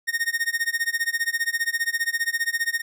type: tone with tremolo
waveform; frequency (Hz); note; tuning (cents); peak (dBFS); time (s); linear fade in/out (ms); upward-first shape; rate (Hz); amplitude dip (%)
45% pulse; 1848; A#6; -16; -19; 0.07-2.82; 20; sine; 15; 95
effects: none